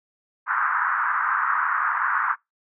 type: band-pass noise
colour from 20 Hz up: white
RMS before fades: -23 dBFS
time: 0.46-2.36 s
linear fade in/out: 50 ms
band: 1000 to 1600 Hz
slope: 48 dB/octave
effects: noise-tail reverb RT60 0.2 s tail -26 dB re dry